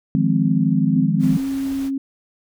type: chord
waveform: sine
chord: F minor seventh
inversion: third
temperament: equal with one note detuned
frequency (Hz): 155.56 / 174.61 / 207.7 / 259.4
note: Eb3 / F3 / Ab3 / C4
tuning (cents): 0 / 0 / 0 / -15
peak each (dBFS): -20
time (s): 0.15-1.37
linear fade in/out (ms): 0
type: tone with pitch glide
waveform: sine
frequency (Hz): 257.1 to 271.6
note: C4 to C#4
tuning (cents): -30 to -35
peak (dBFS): -20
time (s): 0.96-1.98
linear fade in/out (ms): 5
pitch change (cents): +95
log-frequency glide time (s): 1.25-1.45
type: noise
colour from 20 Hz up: pink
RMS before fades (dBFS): -39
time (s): 1.19-1.91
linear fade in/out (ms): 50
effects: none